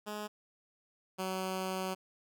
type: tone pair in turn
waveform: 10% pulse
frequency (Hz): 209.9 / 187.87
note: G#3 / F#3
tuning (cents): +19 / +27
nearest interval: major second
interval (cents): 192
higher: first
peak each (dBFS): -30 / -26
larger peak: second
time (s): 0.06-0.28 / 1.18-1.95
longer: second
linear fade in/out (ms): 20
effects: none